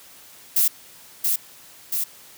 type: noise with echo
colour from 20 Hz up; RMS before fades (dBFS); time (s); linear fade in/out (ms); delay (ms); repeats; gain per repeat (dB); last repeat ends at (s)
violet; -18; 0.56-0.68; 5; 680; 2; -3; 2.04
effects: white hiss -47 dBFS RMS until 2.37 s + high-pass 60 Hz 12 dB/octave